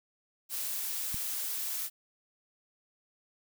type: noise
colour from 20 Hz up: blue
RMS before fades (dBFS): -35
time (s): 0.49-1.9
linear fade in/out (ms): 50
type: click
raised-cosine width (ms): 5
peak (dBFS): -28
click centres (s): 1.144
effects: none